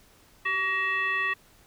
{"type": "tone with frequency modulation", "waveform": "sine", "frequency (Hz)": 1888, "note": "A#6", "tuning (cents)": 22, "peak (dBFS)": -24, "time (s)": [0.45, 1.34], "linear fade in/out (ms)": 10, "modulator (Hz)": 751, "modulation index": 1, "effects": ["pink hiss -58 dBFS RMS until 1.66 s"]}